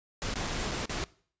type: noise with dropouts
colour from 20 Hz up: pink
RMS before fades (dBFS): -33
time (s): 0.22-1.04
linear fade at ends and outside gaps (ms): 0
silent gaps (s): 0.339-0.357 / 0.469-0.472 / 0.712-0.716 / 0.856-0.895
effects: noise-tail reverb RT60 0.5 s tail -21 dB re dry + resampled to 16000 Hz